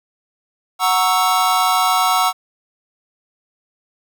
square chord, F# dominant seventh, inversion none, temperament equal, 740 / 932.3 / 1108.7 / 1318.5 Hz, F#5 / A#5 / C#6 / E6, 0 / 0 / 0 / 0 cents, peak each -19 / -22 / -21 / -19 dBFS, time 0.79-2.33 s, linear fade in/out 50 ms, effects none

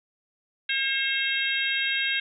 harmonic tone, 538 Hz, C5, 48 cents sharp, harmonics 3 / 4 / 5 / 6 / 7, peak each -29 / -30 / -29 / -31 / -31 dBFS, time 0.69-2.2 s, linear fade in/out 5 ms, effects none

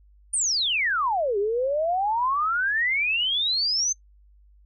sine exponential two-way sweep, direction down then up, 9490 to 392 to 6330 Hz, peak -21 dBFS, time 0.33-3.93 s, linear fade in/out 10 ms, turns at 1.38 s, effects noise-tail reverb RT60 0.1 s tail -21 dB re dry + added 50 Hz sine -52 dBFS peak until 4.65 s

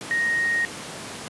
sine tone in noise, 1868 Hz, A#6, 3 cents sharp, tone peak -20 dBFS, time 0.11-0.65 s, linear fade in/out 0 ms, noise pink, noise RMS -35 dBFS, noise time 0.01-1.28 s, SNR +12 dB, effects high-pass 150 Hz 12 dB/octave + resampled to 24000 Hz

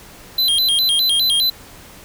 square tone with vibrato, 3604 Hz, A7, 41 cents sharp, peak -14 dBFS, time 0.38-1.5 s, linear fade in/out 5 ms, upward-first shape square, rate 4.9 Hz, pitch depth 190 cents each way, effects pink hiss -41 dBFS RMS until 2.04 s

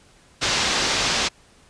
white low-pass noise, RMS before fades -22 dBFS, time 0.41-1.29 s, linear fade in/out 20 ms, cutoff 5900 Hz, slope 24 dB/octave, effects pink hiss -54 dBFS RMS until 1.69 s + resampled to 22050 Hz

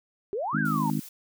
sine exponential two-way sweep, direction up then down, 376.7 to 1661.2 to 866 Hz, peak -27 dBFS, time 0.33-0.9 s, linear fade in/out 0 ms, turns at 0.59 s
harmonic tone, 51.91 Hz, G#1, in tune, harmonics 3 / 4 / 5 / 6, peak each -29 / -29 / -30 / -35 dBFS, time 0.53-1 s, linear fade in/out 10 ms
blue noise, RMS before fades -44 dBFS, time 0.65-1.09 s, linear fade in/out 5 ms
effects none

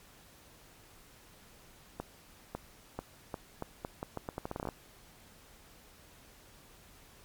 accelerating click train, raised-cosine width 1 ms, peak -22 dBFS, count 18, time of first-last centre 2-4.688 s, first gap 550 ms, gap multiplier 0.8, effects pink hiss -58 dBFS RMS until 7.24 s + MP3 96 kbps

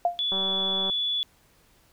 sine tone with exponential decay, 698.5 Hz, F5, in tune, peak -16 dBFS, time 0.05-0.22 s, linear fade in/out 2 ms, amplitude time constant 35 ms
sine tone, 3433 Hz, A7, 43 cents flat, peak -24 dBFS, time 0.19-1.23 s, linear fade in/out 0 ms
click train, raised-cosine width 1 ms, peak -22 dBFS, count 112, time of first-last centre 0.32-0.898 s, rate 192 Hz
effects pink hiss -61 dBFS RMS until 1.92 s

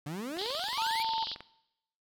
30% pulse exponential sweep, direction up, 138.59 to 2455 Hz, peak -33 dBFS, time 0.06-1.03 s, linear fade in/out 5 ms
click train, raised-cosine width 0.3 ms, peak -27 dBFS, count 24, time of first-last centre 0.37-1.406 s, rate 22.2 Hz
pink band-pass noise, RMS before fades -38 dBFS, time 0.38-1.35 s, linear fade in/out 10 ms, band 3000 to 4900 Hz, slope 96 dB/octave
sine tone, 898 Hz, A5, 35 cents sharp, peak -29 dBFS, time 0.78-1.24 s, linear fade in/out 2 ms
effects noise-tail reverb RT60 0.8 s tail -19 dB re dry

